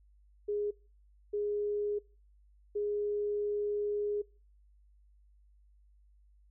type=tone bursts at uneven times; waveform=sine; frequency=413.8 Hz; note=G#4; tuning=6 cents flat; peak=-30 dBFS; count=3; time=0.48-0.71 / 1.33-1.99 / 2.75-4.22 s; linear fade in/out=10 ms; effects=noise-tail reverb RT60 0.4 s tail -24 dB re dry + added 50 Hz sine -60 dBFS peak until 6.5 s